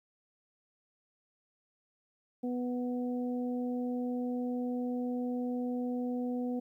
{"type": "harmonic tone", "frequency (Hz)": 246.9, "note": "B3", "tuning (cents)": 0, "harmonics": [1, 2, 3], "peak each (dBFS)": [-32, -39, -46], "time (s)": [2.43, 6.6], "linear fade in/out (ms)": 10, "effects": ["12-bit"]}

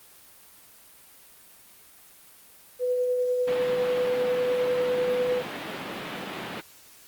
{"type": "tone with tremolo", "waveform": "sine", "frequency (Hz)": 497.7, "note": "B4", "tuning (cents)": 13, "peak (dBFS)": -21, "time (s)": [2.79, 5.43], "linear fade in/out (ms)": 50, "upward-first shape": "triangle", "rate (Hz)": 10, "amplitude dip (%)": 30}
{"type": "band-pass noise", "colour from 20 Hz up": "pink", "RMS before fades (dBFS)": -36, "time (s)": [3.47, 6.61], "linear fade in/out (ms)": 10, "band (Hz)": [160, 3600], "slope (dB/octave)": 24}
{"effects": ["white hiss -52 dBFS RMS until 7.07 s", "Opus 32 kbps"]}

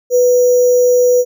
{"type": "tone with sample-and-hold", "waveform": "sine", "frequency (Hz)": 493.9, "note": "B4", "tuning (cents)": 0, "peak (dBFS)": -7, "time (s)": [0.1, 1.25], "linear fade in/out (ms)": 50, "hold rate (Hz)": 6300, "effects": []}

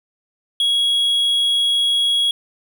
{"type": "tone", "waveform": "triangle", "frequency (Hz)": 3322, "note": "G#7", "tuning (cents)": 0, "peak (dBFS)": -13, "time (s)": [0.6, 2.31], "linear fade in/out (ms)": 2, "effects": []}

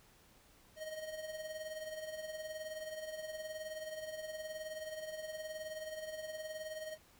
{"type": "tone with tremolo", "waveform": "square", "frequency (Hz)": 625, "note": "D#5", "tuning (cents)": 8, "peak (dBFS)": -40, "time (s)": [0.76, 6.98], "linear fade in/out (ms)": 50, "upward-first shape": "triangle", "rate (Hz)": 19, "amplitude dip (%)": 65, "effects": ["pink hiss -65 dBFS RMS until 7.19 s"]}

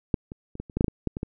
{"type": "clicks", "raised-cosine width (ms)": 3, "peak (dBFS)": [-8, -24, -26, -20, -29, -13, -7, -7, -15, -12, -19, -16], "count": 12, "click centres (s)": [0.142, 0.319, 0.554, 0.6, 0.698, 0.77, 0.809, 0.844, 0.882, 1.073, 1.169, 1.231], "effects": []}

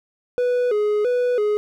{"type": "tone with vibrato", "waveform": "triangle", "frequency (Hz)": 454.5, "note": "A#4", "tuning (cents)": -44, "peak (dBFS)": -15, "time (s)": [0.38, 1.57], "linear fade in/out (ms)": 0, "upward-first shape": "square", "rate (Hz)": 1.5, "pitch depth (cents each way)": 140, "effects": []}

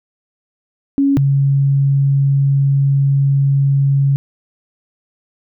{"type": "tone pair in turn", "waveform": "sine", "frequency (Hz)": [277.6, 138.56], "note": ["C#4", "C#3"], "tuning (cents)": [3, 0], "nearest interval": "octave", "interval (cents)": 1203, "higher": "first", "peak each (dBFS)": [-10, -10], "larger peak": "neither", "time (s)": [[0.98, 1.17], [1.17, 4.16]], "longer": "second", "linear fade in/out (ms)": 0, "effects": []}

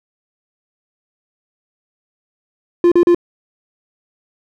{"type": "tone bursts", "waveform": "triangle", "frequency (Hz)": 348.1, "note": "F4", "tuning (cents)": -6, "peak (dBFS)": -5, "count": 3, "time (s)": [2.84, 3.147], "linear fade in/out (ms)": 2, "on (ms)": 77, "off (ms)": 38, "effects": []}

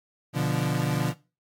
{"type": "chord", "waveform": "35% pulse", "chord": "B diminished", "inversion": "none", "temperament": "equal", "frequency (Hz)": [123.47, 146.83, 174.61], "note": ["B2", "D3", "F3"], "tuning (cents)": [0, 0, 0], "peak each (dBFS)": [-27, -25, -28], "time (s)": [0.33, 1.14], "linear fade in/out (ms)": 50, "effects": ["noise-tail reverb RT60 0.3 s tail -19 dB re dry", "AAC 64 kbps"]}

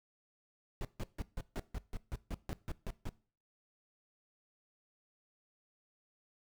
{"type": "noise bursts", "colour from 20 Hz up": "brown", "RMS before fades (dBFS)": -38, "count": 13, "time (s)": [0.81, 3.091], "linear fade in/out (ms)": 0, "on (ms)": 37, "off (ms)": 150, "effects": ["noise-tail reverb RT60 0.4 s tail -20 dB re dry"]}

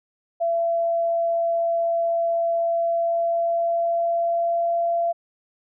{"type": "tone with pitch glide", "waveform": "sine", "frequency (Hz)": [674, 681.4], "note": ["E5", "F5"], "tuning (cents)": [38, -43], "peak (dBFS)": -19, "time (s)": [0.4, 5.13], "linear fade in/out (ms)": 20, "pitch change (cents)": 19, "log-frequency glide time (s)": [2.59, 4.76], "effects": []}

